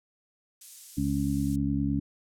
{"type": "high-pass noise", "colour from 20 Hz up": "pink", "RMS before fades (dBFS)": -46, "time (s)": [0.61, 1.56], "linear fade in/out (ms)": 5, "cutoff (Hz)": 7600, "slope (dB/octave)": 12}
{"type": "harmonic tone", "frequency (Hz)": 69.7, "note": "C#2", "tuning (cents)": 10, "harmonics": [1, 2, 3, 4], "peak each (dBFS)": [-33, -31, -31, -28], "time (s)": [0.97, 2], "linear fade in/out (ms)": 10}
{"effects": ["low-pass 12000 Hz 12 dB/octave"]}